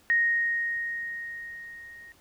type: tone with level ramp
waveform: sine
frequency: 1866 Hz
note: A#6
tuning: 1 cent sharp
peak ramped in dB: -19 to -45 dBFS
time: 0.1-2.12 s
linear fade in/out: 0 ms
effects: pink hiss -60 dBFS RMS until 2.2 s